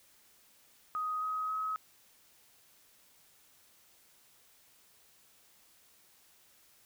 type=tone with pitch steps; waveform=sine; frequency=1252 / 1264.4 / 1276.8 Hz; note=D#6 / D#6 / D#6; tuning=+10 / +27 / +44 cents; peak=-32 dBFS; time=0.95-1.76 s; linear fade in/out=0 ms; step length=270 ms; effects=white hiss -64 dBFS RMS until 6.85 s